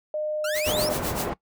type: tone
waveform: sine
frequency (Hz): 609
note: D#5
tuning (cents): -37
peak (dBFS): -25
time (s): 0.14-0.93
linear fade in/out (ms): 2
type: exponential sweep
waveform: sawtooth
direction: up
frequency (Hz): 1318.5 to 5588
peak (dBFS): -25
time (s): 0.44-0.89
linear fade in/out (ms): 5
type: noise with tremolo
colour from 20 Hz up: white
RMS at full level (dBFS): -30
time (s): 0.53-1.3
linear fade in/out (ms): 50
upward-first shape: sine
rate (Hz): 7.8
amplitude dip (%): 85
type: low-pass noise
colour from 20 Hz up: white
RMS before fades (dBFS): -29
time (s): 0.66-1.34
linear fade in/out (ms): 10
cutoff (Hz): 740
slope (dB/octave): 12
effects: noise-tail reverb RT60 0.1 s tail -20 dB re dry